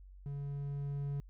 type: tone with level ramp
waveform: triangle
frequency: 141.4 Hz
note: C#3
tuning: 35 cents sharp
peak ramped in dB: -36 to -32 dBFS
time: 0.26-1.2 s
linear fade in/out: 0 ms
effects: added 47 Hz sine -51 dBFS peak until 1.29 s